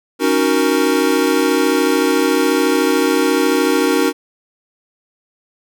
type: chord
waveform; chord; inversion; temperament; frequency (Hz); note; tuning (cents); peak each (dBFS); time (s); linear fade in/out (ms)
square; D# minor seventh; third; equal; 277.2 / 311.1 / 370 / 466.2; C#4 / D#4 / F#4 / A#4; 0 / 0 / 0 / 0; -19; 0.19-4.13; 50
effects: none